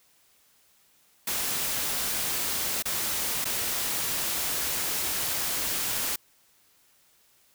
white noise with dropouts, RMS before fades -29 dBFS, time 1.27-6.16 s, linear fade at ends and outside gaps 5 ms, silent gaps 2.825-2.854 / 3.445-3.453 s, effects white hiss -63 dBFS RMS until 7.54 s

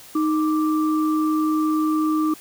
sine tone pair together, 311.1 / 1174.6 Hz, D#4 / D6, 0 / 0 cents, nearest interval octave + major seventh, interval 2300 cents, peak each -18 / -26 dBFS, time 0.15-2.34 s, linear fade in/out 5 ms, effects white hiss -44 dBFS RMS until 2.4 s

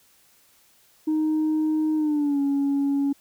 sine tone with pitch glide, 310.7 to 280 Hz, D#4 to C#4, -2 to +18 cents, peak -18 dBFS, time 1.07-3.13 s, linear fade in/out 10 ms, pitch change -180 cents, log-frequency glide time 1.96-2.4 s, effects tanh soft clip ceiling -18 dBFS + white hiss -59 dBFS RMS until 3.2 s

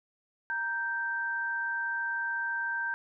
sine tone pair together, 932.3 / 1566 Hz, A#5 / G6, 0 / -2 cents, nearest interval major sixth, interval 898 cents, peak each -37 / -30 dBFS, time 0.5-2.94 s, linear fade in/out 0 ms, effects none

